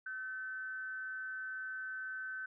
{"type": "tone with amplitude modulation", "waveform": "sine", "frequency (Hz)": 1526, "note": "G6", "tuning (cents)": -47, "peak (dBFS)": -37, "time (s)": [0.06, 2.46], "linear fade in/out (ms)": 5, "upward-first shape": "sine", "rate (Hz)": 222, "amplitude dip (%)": 50, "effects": []}